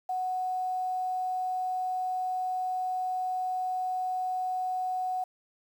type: tone with quantisation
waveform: sine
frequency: 740 Hz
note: F#5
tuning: in tune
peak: -28 dBFS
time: 0.09-5.24 s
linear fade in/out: 5 ms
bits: 9
effects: none